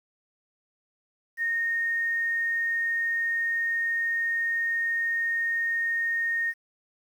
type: tone with quantisation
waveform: sine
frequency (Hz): 1847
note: A#6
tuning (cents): -16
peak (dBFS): -24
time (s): 1.37-6.54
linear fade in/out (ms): 50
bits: 9
effects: none